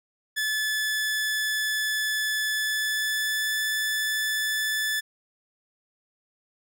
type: tone with pitch glide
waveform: sawtooth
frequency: 1730 to 1743 Hz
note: A6 to A6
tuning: -30 to -17 cents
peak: -21 dBFS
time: 0.36-5.01 s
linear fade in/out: 20 ms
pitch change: +13 cents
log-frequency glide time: 2.52-3.6 s
effects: none